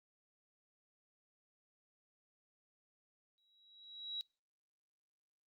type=tone with exponential growth; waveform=sine; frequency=3875 Hz; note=B7; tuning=34 cents flat; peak=-37 dBFS; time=3.38-4.21 s; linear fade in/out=0 ms; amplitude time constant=180 ms; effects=noise-tail reverb RT60 0.3 s tail -25 dB re dry + Opus 48 kbps